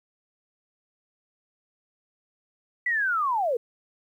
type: linear sweep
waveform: sine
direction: down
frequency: 1994 to 441.1 Hz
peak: -22 dBFS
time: 2.86-3.57 s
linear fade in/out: 5 ms
effects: 10-bit